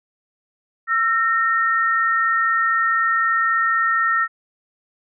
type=tone pair together; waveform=sine; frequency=1338 / 1842.4 Hz; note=E6 / A#6; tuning=+25 / -21 cents; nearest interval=tritone; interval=554 cents; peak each=-18 / -19 dBFS; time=0.87-4.28 s; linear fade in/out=50 ms; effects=none